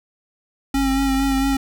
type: tone with vibrato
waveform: square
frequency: 270.7 Hz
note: C#4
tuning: 41 cents flat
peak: -18 dBFS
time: 0.74-1.57 s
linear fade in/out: 5 ms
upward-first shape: sine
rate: 4.4 Hz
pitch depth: 26 cents each way
type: tone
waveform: sine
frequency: 48.72 Hz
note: G1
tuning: 10 cents flat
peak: -24 dBFS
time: 0.74-1.56 s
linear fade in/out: 10 ms
type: clicks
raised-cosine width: 0.5 ms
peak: -25 dBFS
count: 9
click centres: 0.915 / 1.025 / 1.091 / 1.146 / 1.199 / 1.233 / 1.318 / 1.379 / 1.531 s
effects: none